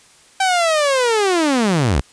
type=linear sweep; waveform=sawtooth; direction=down; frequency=779 to 52.5 Hz; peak=-10 dBFS; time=0.4-2.01 s; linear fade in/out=5 ms; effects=white hiss -49 dBFS RMS until 2.12 s + resampled to 22050 Hz